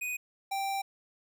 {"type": "tone pair in turn", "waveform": "square", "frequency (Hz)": [2489, 784], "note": ["D#7", "G5"], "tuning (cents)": [0, 0], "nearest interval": "octave + minor sixth", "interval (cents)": 2000, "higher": "first", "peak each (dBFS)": [-33, -31], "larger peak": "second", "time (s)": [[0.01, 0.17], [0.51, 0.82]], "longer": "second", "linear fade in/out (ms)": 10, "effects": []}